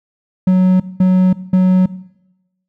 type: tone bursts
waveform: triangle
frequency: 185 Hz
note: F#3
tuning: in tune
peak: -5 dBFS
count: 3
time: 0.47-1.86 s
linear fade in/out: 5 ms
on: 330 ms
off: 200 ms
effects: noise-tail reverb RT60 0.9 s tail -18 dB re dry